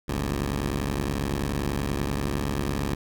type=tone pair together; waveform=10% pulse; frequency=50.13 / 70.8 Hz; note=G1 / C#2; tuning=+39 / +37 cents; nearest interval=tritone; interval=598 cents; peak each=-22 / -19 dBFS; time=0.08-2.95 s; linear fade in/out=10 ms; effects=none